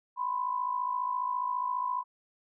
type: tone pair together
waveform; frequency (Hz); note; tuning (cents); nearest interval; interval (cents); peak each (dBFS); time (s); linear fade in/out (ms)
sine; 991.8 / 1046.5; B5 / C6; +7 / 0; minor second; 93; -30 / -34; 0.16-2.04; 50
effects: none